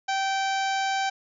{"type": "harmonic tone", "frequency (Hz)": 777, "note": "G5", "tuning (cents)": -16, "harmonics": [1, 2, 3, 4, 5, 6, 7, 8, 9], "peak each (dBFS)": [-25, -31, -35, -37, -39, -41, -42, -43, -44], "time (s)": [0.08, 1.1], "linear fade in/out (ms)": 10, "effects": []}